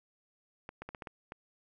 clicks, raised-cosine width 0.5 ms, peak -27 dBFS, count 7, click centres 0.691 / 0.82 / 0.89 / 0.948 / 1.022 / 1.072 / 1.321 s, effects none

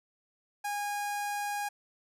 sawtooth tone with notch filter, 820 Hz, G#5, 22 cents flat, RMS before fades -34 dBFS, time 0.64-1.69 s, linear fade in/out 10 ms, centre 3600 Hz, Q 1.9, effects resampled to 32000 Hz

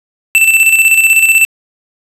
square tone with tremolo, 2663 Hz, E7, 17 cents sharp, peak -4 dBFS, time 0.35-1.45 s, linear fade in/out 0 ms, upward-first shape square, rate 16 Hz, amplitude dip 50%, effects resampled to 32000 Hz + 7-bit

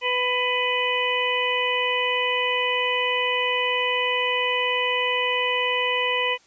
harmonic tone, 497.9 Hz, B4, 14 cents sharp, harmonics 1 / 2 / 4 / 5 / 6, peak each -27 / -27 / -27 / -27 / -27 dBFS, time 0.01-6.38 s, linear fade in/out 50 ms, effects white hiss -57 dBFS RMS until 6.46 s + resampled to 16000 Hz

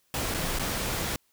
pink noise with dropouts, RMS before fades -30 dBFS, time 0.14-1.16 s, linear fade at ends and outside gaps 1 ms, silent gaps 0.341-0.345 / 0.588-0.595 s, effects white hiss -69 dBFS RMS until 1.32 s

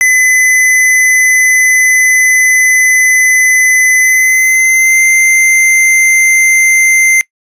square tone with pitch glide, 2020 to 2082 Hz, B6 to C7, +39 to -9 cents, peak -6 dBFS, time 0.01-7.21 s, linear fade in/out 0 ms, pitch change +52 cents, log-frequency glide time 3.99-5.01 s, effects noise-tail reverb RT60 0.1 s tail -22 dB re dry + resampled to 32000 Hz

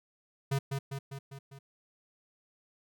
square tone with echo, 137.5 Hz, C#3, 14 cents flat, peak -28 dBFS, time 0.51-0.59 s, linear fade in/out 10 ms, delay 200 ms, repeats 5, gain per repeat -4 dB, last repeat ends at 1.59 s, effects none

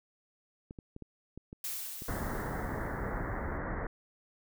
clicks, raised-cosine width 3 ms, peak -31 dBFS, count 12, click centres 0.709 / 0.788 / 0.964 / 1.023 / 1.376 / 1.529 / 2.021 / 2.354 / 2.59 / 2.692 / 3.037 / 3.192 s
blue noise with exponential decay, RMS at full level -36 dBFS, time 1.64-3.58 s, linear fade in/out 2 ms, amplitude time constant 420 ms
pink low-pass noise, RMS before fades -36 dBFS, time 2.08-3.87 s, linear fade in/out 5 ms, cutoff 2000 Hz, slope 96 dB/octave
effects none

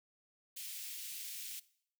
white high-pass noise, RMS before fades -45 dBFS, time 0.56-1.6 s, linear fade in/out 10 ms, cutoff 2300 Hz, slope 24 dB/octave, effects noise-tail reverb RT60 0.6 s tail -19 dB re dry

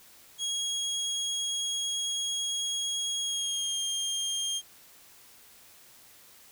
25% pulse tone with pitch glide, 3297 to 3212 Hz, G#7 to G7, -13 to +41 cents, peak -25 dBFS, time 0.38-4.62 s, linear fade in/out 50 ms, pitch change -46 cents, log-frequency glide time 3.21-3.8 s, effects white hiss -55 dBFS RMS until 6.51 s

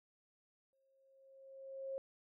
sine tone with exponential growth, 538 Hz, C5, 48 cents sharp, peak -38 dBFS, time 0.73-1.98 s, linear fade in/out 0 ms, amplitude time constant 270 ms, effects none

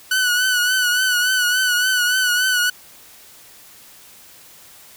sawtooth tone with vibrato, 1486 Hz, F#6, 7 cents sharp, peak -12 dBFS, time 0.11-2.7 s, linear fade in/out 5 ms, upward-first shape triangle, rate 3.5 Hz, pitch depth 57 cents each way, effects white hiss -45 dBFS RMS until 4.96 s

